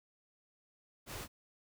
pink noise, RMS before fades -44 dBFS, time 1.06-1.28 s, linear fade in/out 50 ms, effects none

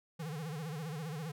square tone with vibrato, 155.56 Hz, D#3, in tune, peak -39 dBFS, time 0.19-1.32 s, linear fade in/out 10 ms, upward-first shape sine, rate 15 Hz, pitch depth 150 cents each way, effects none

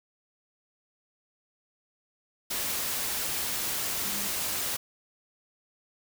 sine tone in noise, 202.7 Hz, G#3, 42 cents flat, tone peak -42 dBFS, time 4.04-4.28 s, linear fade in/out 10 ms, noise white, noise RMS -31 dBFS, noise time 2.5-4.77 s, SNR -14 dB, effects none

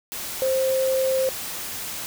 sine tone in noise, 526 Hz, C5, 9 cents sharp, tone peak -19 dBFS, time 0.42-1.29 s, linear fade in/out 0 ms, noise white, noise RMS -32 dBFS, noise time 0.12-2.06 s, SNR +10 dB, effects none

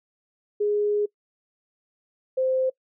sine tone pair in turn, 415.1 / 520 Hz, G#4 / C5, -1 / -11 cents, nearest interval major third, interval 390 cents, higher second, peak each -20 dBFS, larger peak neither, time 0.6-1.06 / 2.37-2.7 s, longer first, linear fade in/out 10 ms, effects noise-tail reverb RT60 0.1 s tail -23 dB re dry

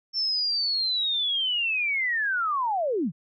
sine linear sweep, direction down, 5410 to 131.2 Hz, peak -23 dBFS, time 0.13-3.12 s, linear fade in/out 50 ms, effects none

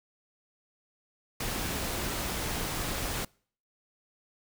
pink noise, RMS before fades -33 dBFS, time 1.4-3.25 s, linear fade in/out 5 ms, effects noise-tail reverb RT60 0.5 s tail -26 dB re dry

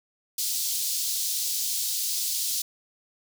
pink high-pass noise, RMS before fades -28 dBFS, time 0.38-2.62 s, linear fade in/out 5 ms, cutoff 4200 Hz, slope 24 dB/octave, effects none

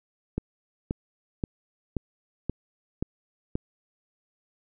click train, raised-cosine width 3 ms, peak -14 dBFS, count 7, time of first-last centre 0.38-3.555 s, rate 1.89 Hz, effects none

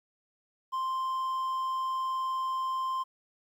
triangle tone, 1046.5 Hz, C6, in tune, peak -27 dBFS, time 0.72-3.04 s, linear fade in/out 20 ms, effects 11-bit

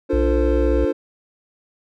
triangle chord, D minor seventh, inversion none, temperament equal with one note detuned, 293.7 / 349.2 / 448.5 / 523.3 Hz, D4 / F4 / A4 / C5, 0 / 0 / +33 / 0 cents, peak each -21 dBFS, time 0.09-0.93 s, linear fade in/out 20 ms
sine tone, 61 Hz, B1, 21 cents flat, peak -18 dBFS, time 0.13-0.85 s, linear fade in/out 5 ms
effects none

